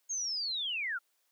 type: linear sweep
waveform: sine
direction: down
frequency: 6590 to 1318.5 Hz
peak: -32 dBFS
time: 0.09-0.99 s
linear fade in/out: 20 ms
effects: white hiss -75 dBFS RMS until 1.31 s + high-pass 400 Hz 12 dB/octave